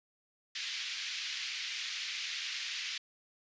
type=band-pass noise; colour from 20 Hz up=pink; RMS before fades=-39 dBFS; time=0.55-2.98 s; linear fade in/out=5 ms; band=2100 to 5500 Hz; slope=24 dB/octave; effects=resampled to 16000 Hz